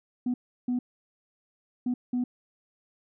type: tone bursts at uneven times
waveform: sine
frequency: 247.3 Hz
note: B3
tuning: 3 cents sharp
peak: -23 dBFS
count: 4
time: 0.26-0.34 / 0.68-0.79 / 1.86-1.94 / 2.13-2.24 s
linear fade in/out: 5 ms
effects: tanh soft clip ceiling -22 dBFS